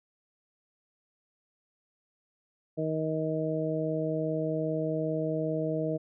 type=harmonic tone; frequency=157.5 Hz; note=D#3; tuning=21 cents sharp; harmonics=1 / 2 / 3 / 4; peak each=-33 / -33 / -33 / -33 dBFS; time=2.77-5.98 s; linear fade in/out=20 ms; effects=none